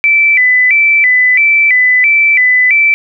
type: tone with vibrato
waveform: sine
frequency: 2158 Hz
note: C#7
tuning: 47 cents flat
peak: -5 dBFS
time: 0.04-2.94 s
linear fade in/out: 0 ms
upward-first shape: square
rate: 1.5 Hz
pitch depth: 130 cents each way
effects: none